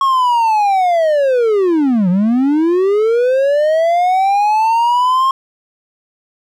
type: linear two-way sweep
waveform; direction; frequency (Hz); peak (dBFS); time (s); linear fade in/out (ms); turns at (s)
triangle; down then up; 1100 to 172.7 to 1074; -8; 0.01-5.31; 2; 2.09
effects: none